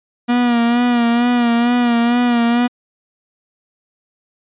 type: tone with vibrato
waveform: 45% pulse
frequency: 239.1 Hz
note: A#3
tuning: 44 cents sharp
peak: -12 dBFS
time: 0.28-2.68 s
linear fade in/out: 20 ms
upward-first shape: sine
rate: 2.2 Hz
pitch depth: 41 cents each way
effects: resampled to 8000 Hz

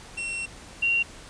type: tone pair in turn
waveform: 45% pulse / sine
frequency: 2721 / 2756 Hz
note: F7 / F7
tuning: -46 / -24 cents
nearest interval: unison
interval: 22 cents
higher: second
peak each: -29 / -20 dBFS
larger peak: second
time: 0.17-0.46 / 0.82-1.03 s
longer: first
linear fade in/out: 10 ms
effects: pink hiss -45 dBFS RMS until 1.29 s + resampled to 22050 Hz

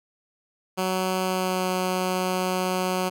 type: tone with pitch glide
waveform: 10% pulse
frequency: 186.3 to 184.37 Hz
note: F#3 to F#3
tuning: +12 to -6 cents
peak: -15 dBFS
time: 0.77-3.1 s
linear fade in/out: 20 ms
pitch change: -18 cents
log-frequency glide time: 1.22-1.7 s
effects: none

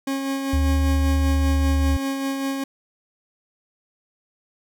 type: tone with tremolo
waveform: 40% pulse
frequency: 272.1 Hz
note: C#4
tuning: 32 cents flat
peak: -21 dBFS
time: 0.07-2.64 s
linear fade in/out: 5 ms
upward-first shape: sine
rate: 5.1 Hz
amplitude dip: 35%
type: tone with pitch glide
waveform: sine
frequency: 74.8 to 74.07 Hz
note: D2 to D2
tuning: +32 to +15 cents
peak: -17 dBFS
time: 0.53-1.97 s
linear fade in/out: 5 ms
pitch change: -17 cents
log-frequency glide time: 1.17-1.61 s
effects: none

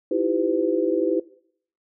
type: tone cluster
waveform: sine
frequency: 319.4 / 340 / 391.8 / 506 Hz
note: D#4 / F4 / G4 / B4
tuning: +45 / -46 / -1 / +42 cents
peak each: -25 dBFS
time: 0.11-1.2 s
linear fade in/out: 5 ms
effects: noise-tail reverb RT60 0.6 s tail -18 dB re dry

